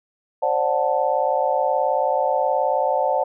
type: chord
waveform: sine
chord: D dominant seventh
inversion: third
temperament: just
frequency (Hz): 528.6 / 587.3 / 734.2 / 881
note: C5 / D5 / F#5 / A5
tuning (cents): +18 / 0 / -14 / +2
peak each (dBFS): -23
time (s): 0.42-3.24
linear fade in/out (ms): 10
effects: none